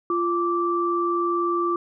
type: tone pair together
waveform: sine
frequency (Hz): 346.4 / 1168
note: F4 / D6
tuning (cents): -14 / -10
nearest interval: octave + major sixth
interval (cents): 2104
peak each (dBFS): -23 / -23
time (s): 0.1-1.76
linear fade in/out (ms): 2
effects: none

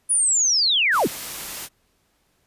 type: linear sweep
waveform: sine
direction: down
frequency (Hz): 9956 to 82.41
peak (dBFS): -16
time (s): 0.09-1.08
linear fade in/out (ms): 20
type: noise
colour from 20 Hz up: white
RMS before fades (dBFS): -32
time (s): 0.91-1.69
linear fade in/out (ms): 50
effects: pink hiss -66 dBFS RMS until 2.46 s + resampled to 32000 Hz

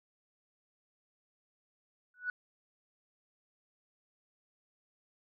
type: tone with exponential growth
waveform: sine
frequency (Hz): 1476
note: F#6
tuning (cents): -5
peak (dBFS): -28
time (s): 2.14-2.3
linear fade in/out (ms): 2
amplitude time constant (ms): 33
effects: tanh soft clip ceiling -24 dBFS

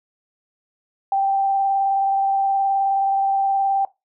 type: tone with vibrato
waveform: sine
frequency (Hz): 784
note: G5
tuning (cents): 0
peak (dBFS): -16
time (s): 1.12-3.85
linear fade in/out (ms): 2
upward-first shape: square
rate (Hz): 19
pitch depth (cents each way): 10
effects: noise-tail reverb RT60 0.2 s tail -18 dB re dry

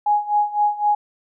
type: tone with tremolo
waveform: sine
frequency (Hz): 832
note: G#5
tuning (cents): +3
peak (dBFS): -13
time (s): 0.06-0.95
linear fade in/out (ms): 5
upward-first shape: sine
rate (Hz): 3.9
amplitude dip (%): 85
effects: none

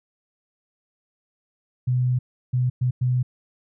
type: tone bursts at uneven times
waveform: sine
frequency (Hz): 125.6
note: B2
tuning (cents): +30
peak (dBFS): -18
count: 4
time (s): 1.87-2.19 / 2.53-2.7 / 2.81-2.91 / 3.01-3.23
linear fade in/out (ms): 10
effects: none

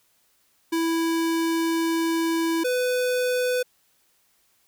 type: tone pair in turn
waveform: square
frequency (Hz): 329.6 / 499.4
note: E4 / B4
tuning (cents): 0 / +19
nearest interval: perfect fifth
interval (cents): 719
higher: second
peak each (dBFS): -22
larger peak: neither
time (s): 0.72-2.64 / 2.64-3.63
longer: first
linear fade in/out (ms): 10
effects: white hiss -65 dBFS RMS until 4.67 s

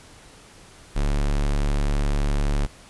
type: tone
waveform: square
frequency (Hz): 35.91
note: D1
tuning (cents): -38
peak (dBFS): -20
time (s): 0.95-2.67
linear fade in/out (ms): 20
effects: pink hiss -48 dBFS RMS until 2.89 s + resampled to 24000 Hz

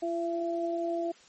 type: tone pair together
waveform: sine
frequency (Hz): 340.1 / 673.6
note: F4 / E5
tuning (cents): -46 / +37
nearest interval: octave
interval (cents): 1183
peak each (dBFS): -31 / -31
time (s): 0.02-1.12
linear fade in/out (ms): 10
effects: white hiss -57 dBFS RMS until 1.28 s + MP3 32 kbps

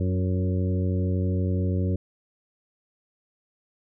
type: harmonic tone with a mistuned harmonic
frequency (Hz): 92.5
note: F#2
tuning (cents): 0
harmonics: 1 / 2 / 3 / 4 / 5 / 6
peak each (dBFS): -23 / -29 / -33 / -35 / -37 / -39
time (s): 0-1.96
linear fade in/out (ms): 5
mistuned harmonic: 4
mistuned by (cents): -16
effects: none

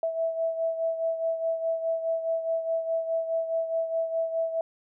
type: beating tone pair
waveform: sine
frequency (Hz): 655 / 659.8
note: E5 / E5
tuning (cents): -11 / +1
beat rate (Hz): 4.8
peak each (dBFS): -26 / -33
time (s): 0.03-4.61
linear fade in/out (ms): 2
effects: none

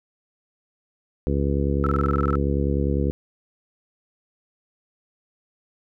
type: harmonic tone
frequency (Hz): 70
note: C#2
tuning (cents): +18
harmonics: 1 / 2 / 3 / 4 / 5 / 6 / 7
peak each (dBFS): -23 / -26 / -28 / -29 / -30 / -31 / -31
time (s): 1.27-3.11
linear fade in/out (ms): 0
type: tone bursts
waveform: sine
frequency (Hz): 1318.5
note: E6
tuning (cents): 0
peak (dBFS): -23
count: 11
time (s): 1.84-2.355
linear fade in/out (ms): 0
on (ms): 25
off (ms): 24
effects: none

